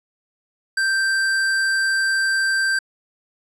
square tone, 1568 Hz, G6, in tune, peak -18 dBFS, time 0.77-2.79 s, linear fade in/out 5 ms, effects low-pass 9000 Hz 12 dB/octave

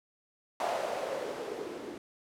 violet noise with low-pass filter sweep, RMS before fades -36 dBFS, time 0.6-1.98 s, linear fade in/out 2 ms, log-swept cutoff 710 to 330 Hz, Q 3.7, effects none

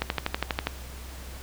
click train, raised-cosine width 0.3 ms, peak -9 dBFS, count 9, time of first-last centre 0.02-0.67 s, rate 12.3 Hz, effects added 64 Hz sine -39 dBFS peak until 1.42 s + pink hiss -45 dBFS RMS until 1.42 s

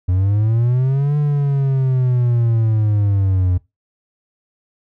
triangle linear two-way sweep, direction up then down, 88.6 to 148.5 to 88.6 Hz, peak -11 dBFS, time 0.08-3.58 s, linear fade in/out 10 ms, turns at 1.17 s, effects noise-tail reverb RT60 0.2 s tail -20 dB re dry

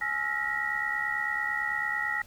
sine tone cluster, 840 / 1313 / 1391 / 1873 / 1942 Hz, G#5 / E6 / F6 / A#6 / B6, +19 / -7 / -7 / +8 / -30 cents, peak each -37 / -40 / -38 / -31 / -31 dBFS, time 0.01-2.22 s, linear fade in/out 5 ms, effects pink hiss -55 dBFS RMS until 2.26 s

